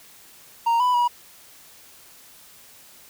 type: tone with pitch steps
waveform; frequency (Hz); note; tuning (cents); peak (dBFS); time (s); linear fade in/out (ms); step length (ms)
triangle; 929 / 993 / 966; A#5 / B5 / B5; -6 / +9 / -39; -15; 0.66-1.08; 10; 140
effects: white hiss -49 dBFS RMS until 3.09 s